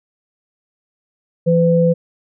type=tone pair together; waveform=sine; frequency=168.52 / 505 Hz; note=E3 / B4; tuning=+38 / +39 cents; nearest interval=octave + perfect fifth; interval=1901 cents; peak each=-13 dBFS; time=1.46-1.94 s; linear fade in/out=20 ms; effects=none